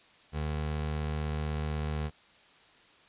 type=tone; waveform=25% pulse; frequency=76.1 Hz; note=D#2; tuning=38 cents flat; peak=-27 dBFS; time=0.32-2.11 s; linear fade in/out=50 ms; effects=white hiss -59 dBFS RMS until 3.08 s + resampled to 8000 Hz